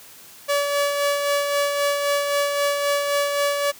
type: tone with tremolo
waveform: sawtooth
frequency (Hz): 572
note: D5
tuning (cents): -46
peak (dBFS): -14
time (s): 0.48-3.72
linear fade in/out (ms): 20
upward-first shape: sine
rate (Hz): 3.8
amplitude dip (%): 40
effects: white hiss -45 dBFS RMS until 3.79 s + high-pass 60 Hz 12 dB/octave